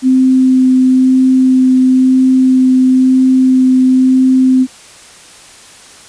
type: tone with vibrato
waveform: sine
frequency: 258.6 Hz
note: C4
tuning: 20 cents flat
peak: -5 dBFS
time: 0.02-4.67 s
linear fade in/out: 50 ms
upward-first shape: sine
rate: 1 Hz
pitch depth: 8 cents each way
effects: white hiss -37 dBFS RMS until 6.08 s + resampled to 22050 Hz